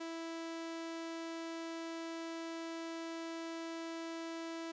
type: tone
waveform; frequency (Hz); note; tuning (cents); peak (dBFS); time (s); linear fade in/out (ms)
sawtooth; 329.6; E4; 0; -37; 0-4.72; 10
effects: resampled to 16000 Hz + 13-bit